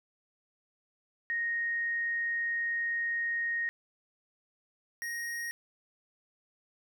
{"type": "tone pair in turn", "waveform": ["sine", "square"], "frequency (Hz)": [1864.7, 1873], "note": ["A#6", "A#6"], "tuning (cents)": [0, 8], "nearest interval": "unison", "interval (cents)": 8, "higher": "second", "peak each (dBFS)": [-29, -35], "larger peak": "first", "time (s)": [[1.3, 3.69], [5.02, 5.51]], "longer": "first", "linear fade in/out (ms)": 0, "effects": []}